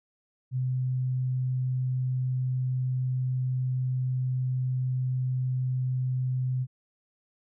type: tone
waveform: sine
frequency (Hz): 128.1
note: C3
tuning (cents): -36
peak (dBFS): -25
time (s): 0.51-6.67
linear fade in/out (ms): 50
effects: none